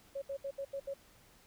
sine tone bursts at uneven times, 552 Hz, C#5, 7 cents flat, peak -36 dBFS, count 6, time 0.15-0.22 / 0.29-0.37 / 0.44-0.51 / 0.58-0.65 / 0.73-0.8 / 0.87-0.94 s, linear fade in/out 10 ms, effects pink hiss -63 dBFS RMS until 1.46 s

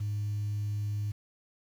sine tone, 103.83 Hz, G#2, in tune, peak -28 dBFS, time 0-1.12 s, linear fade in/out 10 ms, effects tanh soft clip ceiling -27 dBFS + 9-bit

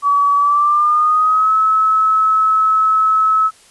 sine tone with pitch glide, 1140 to 1294.5 Hz, C#6 to E6, +48 to -32 cents, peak -10 dBFS, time 0.02-3.51 s, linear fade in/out 50 ms, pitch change +220 cents, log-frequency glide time 0.36-1.53 s, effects white hiss -47 dBFS RMS until 3.7 s + resampled to 24000 Hz

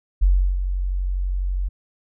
sine tone with ADSR envelope, 46.06 Hz, F#1, 7 cents flat, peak -11 dBFS, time 0.21-1.69 s, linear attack 19 ms, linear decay 340 ms, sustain -9 dB, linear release 14 ms, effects none

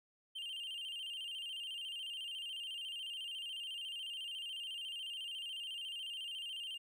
triangle tone with vibrato, 2960 Hz, F#7, in tune, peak -40 dBFS, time 0.35-6.78 s, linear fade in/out 10 ms, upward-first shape square, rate 14 Hz, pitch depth 87 cents each way, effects none

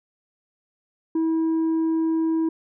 sine tone with tanh clipping, 323.7 Hz, E4, 31 cents flat, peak -20 dBFS, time 1.15-2.49 s, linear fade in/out 5 ms, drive 3 dB, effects none

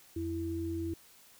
sine tone pair together, 87.57 / 331.4 Hz, F2 / E4, +5 / +9 cents, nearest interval octave + major seventh, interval 2304 cents, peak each -38 / -34 dBFS, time 0.16-0.94 s, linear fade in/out 5 ms, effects white hiss -59 dBFS RMS until 1.39 s

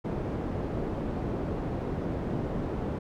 white low-pass noise, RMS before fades -32 dBFS, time 0.04-2.99 s, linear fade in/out 10 ms, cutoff 380 Hz, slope 12 dB/octave, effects none

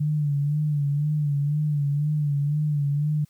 sine tone with vibrato, 146.83 Hz, D3, in tune, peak -20 dBFS, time 0-3.25 s, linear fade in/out 10 ms, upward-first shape sine, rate 2 Hz, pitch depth 59 cents each way, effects white hiss -64 dBFS RMS until 3.29 s + MP3 96 kbps

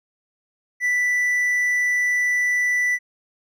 triangle tone, 1975.5 Hz, B6, in tune, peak -16 dBFS, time 0.8-2.99 s, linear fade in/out 50 ms, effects none

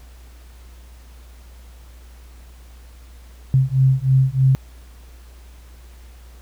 sine beating tone pair, 130.81 / 134.01 Hz, C3 / C3, 0 / +42 cents, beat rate 3.2 Hz, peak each -16 dBFS, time 3.54-4.55 s, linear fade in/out 0 ms, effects added 60 Hz sine -40 dBFS peak until 6.41 s + pink hiss -52 dBFS RMS until 6.41 s

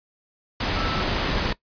sine tone in noise, 1318.5 Hz, E6, in tune, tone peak -30 dBFS, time 0.76-1.03 s, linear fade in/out 5 ms, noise pink, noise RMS -24 dBFS, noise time 0.6-1.53 s, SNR -9 dB, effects noise-tail reverb RT60 0.1 s tail -19 dB re dry + resampled to 11025 Hz

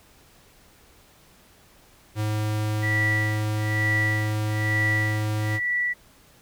square tone, 106.9 Hz, A2, 49 cents flat, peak -24 dBFS, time 2.15-5.6 s, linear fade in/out 50 ms
sine tone with tremolo, 1955 Hz, B6, 18 cents flat, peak -21 dBFS, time 2.82-5.94 s, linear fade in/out 20 ms, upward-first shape sine, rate 1.1 Hz, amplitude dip 100%
effects pink hiss -55 dBFS RMS until 6.41 s

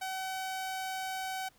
sawtooth tone, 758 Hz, F#5, 42 cents sharp, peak -31 dBFS, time 0.01-1.49 s, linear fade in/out 10 ms, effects pink hiss -65 dBFS RMS until 1.58 s

